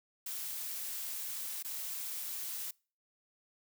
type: noise with dropouts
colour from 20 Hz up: blue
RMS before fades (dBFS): -40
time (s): 0.26-2.71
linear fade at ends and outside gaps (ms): 5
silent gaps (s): 1.627-1.646
effects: noise-tail reverb RT60 0.4 s tail -26 dB re dry